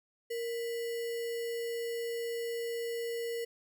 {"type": "tone with sample-and-hold", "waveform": "sine", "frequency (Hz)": 466, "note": "A#4", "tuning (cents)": -1, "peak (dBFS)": -33, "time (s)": [0.3, 3.45], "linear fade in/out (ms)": 10, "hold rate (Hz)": 2450, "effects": []}